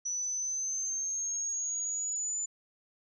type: linear sweep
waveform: sine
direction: up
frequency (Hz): 5910 to 7050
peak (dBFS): -31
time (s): 0.05-2.46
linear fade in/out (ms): 10
effects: none